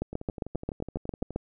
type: two click trains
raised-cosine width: 2 ms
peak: -16 / -24 dBFS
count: 11 / 15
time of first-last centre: 0.02-1.36 / 0.13-1.306 s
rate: 7.46 / 11.9 Hz
effects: none